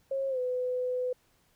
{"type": "tone with pitch glide", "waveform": "sine", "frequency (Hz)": [541, 501.9], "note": ["C#5", "B4"], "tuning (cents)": [-42, 28], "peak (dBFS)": -28, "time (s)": [0.11, 1.13], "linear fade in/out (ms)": 5, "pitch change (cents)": -130, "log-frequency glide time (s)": [0.29, 0.39], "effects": ["pink hiss -68 dBFS RMS until 1.55 s"]}